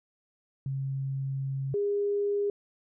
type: tone pair in turn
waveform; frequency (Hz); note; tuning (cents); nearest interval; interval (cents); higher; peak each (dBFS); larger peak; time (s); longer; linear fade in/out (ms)
sine; 135.5 / 407; C#3 / G#4; -39 / -35; octave + perfect fifth; 1904; second; -29 / -25; second; 0.66-1.74 / 1.74-2.5; first; 2
effects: none